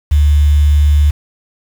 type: tone with quantisation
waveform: sine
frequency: 73.42 Hz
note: D2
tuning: in tune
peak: -6 dBFS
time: 0.11-1.11 s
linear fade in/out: 10 ms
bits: 5
effects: none